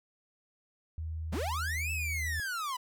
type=tone; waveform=sine; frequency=80 Hz; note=D#2; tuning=49 cents sharp; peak=-34 dBFS; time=0.98-2.4 s; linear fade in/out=0 ms
type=linear two-way sweep; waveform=45% pulse; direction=up then down; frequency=131.4 to 2657 to 969 Hz; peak=-33 dBFS; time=1.32-2.77 s; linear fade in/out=10 ms; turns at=1.91 s
effects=none